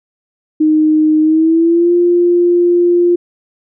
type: tone with pitch glide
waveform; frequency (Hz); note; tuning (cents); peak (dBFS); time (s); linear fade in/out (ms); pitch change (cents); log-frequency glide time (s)
sine; 309.6 to 349.5; D#4 to F4; -9 to +1; -7; 0.6-3.16; 10; +210; 1.21-1.93
effects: none